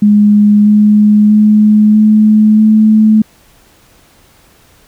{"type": "tone with pitch steps", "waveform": "sine", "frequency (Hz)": [207.7, 209.9, 212.1, 214.3, 216.5], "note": ["G#3", "G#3", "G#3", "A3", "A3"], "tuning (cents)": [0, 19, 37, -45, -28], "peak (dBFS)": -3, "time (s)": [0.02, 3.22], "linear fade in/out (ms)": 5, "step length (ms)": 640, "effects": ["pink hiss -46 dBFS RMS until 4.87 s"]}